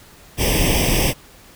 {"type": "noise with comb filter", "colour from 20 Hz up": "pink", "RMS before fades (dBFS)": -17, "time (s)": [0.37, 1.14], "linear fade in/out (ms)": 50, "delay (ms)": 0.36, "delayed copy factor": 0.95, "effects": ["pink hiss -46 dBFS RMS until 1.55 s"]}